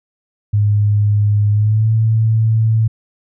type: tone with pitch glide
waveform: sine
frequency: 103.83 to 111.28 Hz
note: G#2 to A2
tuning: 0 to +20 cents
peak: -10 dBFS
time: 0.53-2.88 s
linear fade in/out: 10 ms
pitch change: +120 cents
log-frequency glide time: 1.51-1.91 s
effects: none